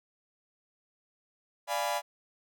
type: chord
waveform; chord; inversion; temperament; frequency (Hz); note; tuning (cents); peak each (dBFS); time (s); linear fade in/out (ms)
40% pulse; D diminished seventh; none; equal with one note detuned; 587.3 / 692.8 / 830.6 / 987.8; D5 / F5 / Ab5 / Cb6; 0 / -14 / 0 / 0; -34; 1.67-2.02; 50
effects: none